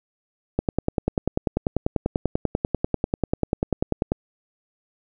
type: click train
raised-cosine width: 2 ms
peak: -7 dBFS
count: 37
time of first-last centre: 0.59-4.119 s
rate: 10.2 Hz
effects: none